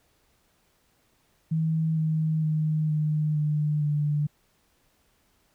sine tone with pitch steps, 160 / 157.52 / 155.09 / 152.69 / 150.32 / 148 Hz, D#3 / D#3 / D#3 / D#3 / D3 / D3, +49 / +22 / -5 / -32 / +41 / +14 cents, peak -22 dBFS, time 1.51-4.27 s, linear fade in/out 10 ms, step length 460 ms, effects pink hiss -67 dBFS RMS until 5.54 s

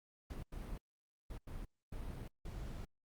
brown noise bursts at uneven times, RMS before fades -45 dBFS, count 6, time 0.3-0.43 / 0.52-0.78 / 1.3-1.38 / 1.47-1.65 / 1.92-2.28 / 2.45-2.85 s, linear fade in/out 5 ms, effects Opus 48 kbps

